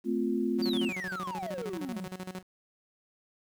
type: chord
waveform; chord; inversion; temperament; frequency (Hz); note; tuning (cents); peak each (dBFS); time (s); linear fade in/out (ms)
sine; F major; first; equal with one note detuned; 220 / 257.9 / 349.2; A3 / C4 / F4; 0 / -25 / 0; -31; 0.04-0.92; 50
type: tone with tremolo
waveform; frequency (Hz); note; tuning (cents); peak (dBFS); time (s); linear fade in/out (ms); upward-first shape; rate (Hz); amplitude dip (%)
sawtooth; 185; F#3; 0; -32; 0.58-2.43; 20; square; 13; 80
type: exponential sweep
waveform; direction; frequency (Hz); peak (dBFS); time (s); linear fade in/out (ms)
triangle; down; 4793 to 166.3; -33; 0.62-2.07; 5
effects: 10-bit